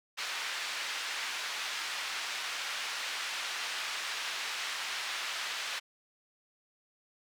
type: band-pass noise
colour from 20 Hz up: pink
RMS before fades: -37 dBFS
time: 0.17-5.8 s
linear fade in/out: 20 ms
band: 1500 to 4900 Hz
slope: 12 dB/octave
effects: none